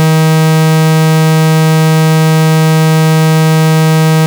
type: tone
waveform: 45% pulse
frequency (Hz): 158.4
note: D#3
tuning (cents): +31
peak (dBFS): -5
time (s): 0-4.26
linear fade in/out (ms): 0
effects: none